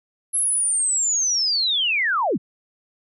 sine linear sweep, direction down, 11110 to 116.54 Hz, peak -18 dBFS, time 0.33-2.38 s, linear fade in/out 20 ms, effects none

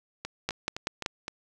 two click trains, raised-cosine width 0.2 ms, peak -11 / -17 dBFS, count 4 / 5, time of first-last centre 0.49-1.061 / 0.25-1.281 s, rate 5.25 / 3.88 Hz, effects none

